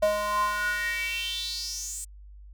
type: tone with high-pass filter sweep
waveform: square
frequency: 207.7 Hz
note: G#3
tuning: in tune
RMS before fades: -29 dBFS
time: 0.02-2.05 s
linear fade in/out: 10 ms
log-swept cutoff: 630 to 8300 Hz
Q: 6.4
effects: added 50 Hz sine -44 dBFS peak until 2.53 s